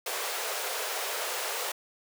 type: high-pass noise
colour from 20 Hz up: pink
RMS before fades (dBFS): -33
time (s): 0.06-1.72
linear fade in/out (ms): 5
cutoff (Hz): 420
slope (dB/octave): 48
effects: none